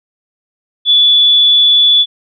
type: tone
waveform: sine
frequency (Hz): 3446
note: A7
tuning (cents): -37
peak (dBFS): -5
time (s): 0.85-2.06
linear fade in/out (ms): 50
effects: none

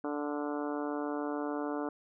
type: harmonic tone with a mistuned harmonic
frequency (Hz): 146.83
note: D3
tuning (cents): 0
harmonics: 2 / 3 / 4 / 5 / 6 / 7 / 8 / 9 / 10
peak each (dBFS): -35 / -39 / -41 / -43 / -45 / -46 / -47 / -48 / -49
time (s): 0.04-1.89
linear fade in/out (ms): 2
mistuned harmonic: 10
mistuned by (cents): -26
effects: none

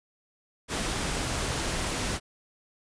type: noise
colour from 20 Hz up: pink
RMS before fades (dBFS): -30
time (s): 0.68-2.2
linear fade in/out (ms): 50
effects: resampled to 22050 Hz

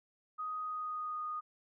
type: tone with pitch glide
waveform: sine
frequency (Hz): 1250 to 1233.5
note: D#6 to D#6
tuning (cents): +8 to -15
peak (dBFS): -36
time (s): 0.38-1.41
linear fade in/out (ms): 20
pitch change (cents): -23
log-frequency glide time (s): 0.6-1.23
effects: none

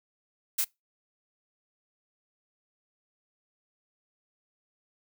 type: noise with echo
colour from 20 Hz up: blue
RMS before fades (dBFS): -26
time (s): 0.58-0.62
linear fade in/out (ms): 10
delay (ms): 27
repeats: 1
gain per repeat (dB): -3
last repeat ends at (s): 0.647
effects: noise-tail reverb RT60 0.2 s tail -24 dB re dry

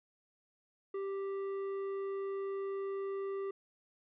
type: tone with tanh clipping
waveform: sine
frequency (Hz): 392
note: G4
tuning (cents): 0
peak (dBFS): -37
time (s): 0.94-3.51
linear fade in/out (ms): 5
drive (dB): 9
effects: none

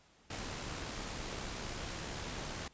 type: noise with amplitude modulation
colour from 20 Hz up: pink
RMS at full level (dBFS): -40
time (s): 0.3-2.68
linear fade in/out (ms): 5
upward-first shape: sine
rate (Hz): 71.2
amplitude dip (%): 35
effects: pink hiss -65 dBFS RMS until 2.73 s + resampled to 16000 Hz

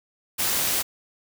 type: noise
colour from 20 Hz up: white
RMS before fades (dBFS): -24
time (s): 0.38-0.83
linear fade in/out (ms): 20
effects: none

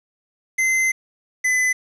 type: tone pair in turn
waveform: square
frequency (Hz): 2064 / 2013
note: C7 / B6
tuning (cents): -24 / +33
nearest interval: unison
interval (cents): 43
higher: first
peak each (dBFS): -17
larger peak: neither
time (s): 0.58-0.92 / 1.44-1.73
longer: first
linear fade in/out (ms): 10
effects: resampled to 22050 Hz + 8-bit

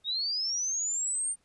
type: linear sweep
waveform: sine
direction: up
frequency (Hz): 3662 to 8920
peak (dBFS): -28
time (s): 0.04-1.36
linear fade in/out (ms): 50
effects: pink hiss -71 dBFS RMS until 1.44 s + resampled to 24000 Hz

